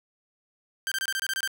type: tone bursts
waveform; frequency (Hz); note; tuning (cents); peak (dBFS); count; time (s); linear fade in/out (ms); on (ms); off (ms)
sawtooth; 1568; G6; 0; -23; 9; 0.87-1.476; 0; 46; 24
effects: none